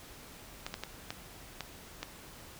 clicks, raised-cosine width 0.2 ms, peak -19 dBFS, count 6, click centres 0.665 / 0.741 / 0.836 / 1.105 / 1.607 / 2.03 s, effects pink hiss -51 dBFS RMS until 2.59 s

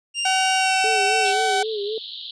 sawtooth tone with pitch glide, 2794 to 2693 Hz, F7 to E7, 0 to +36 cents, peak -19 dBFS, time 0.14-1.34 s, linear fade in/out 50 ms, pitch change -64 cents, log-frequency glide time 0.57-0.74 s
sawtooth tone, 758 Hz, F#5, 42 cents sharp, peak -15 dBFS, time 0.25-1.63 s, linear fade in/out 5 ms
sine tone with vibrato, 422.2 Hz, G#4, 29 cents sharp, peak -24 dBFS, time 0.84-1.98 s, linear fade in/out 2 ms, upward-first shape sine, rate 3.8 Hz, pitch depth 87 cents each way
white band-pass noise, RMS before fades -35 dBFS, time 1.25-2.31 s, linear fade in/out 2 ms, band 3100 to 4200 Hz, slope 96 dB/octave
effects resampled to 22050 Hz

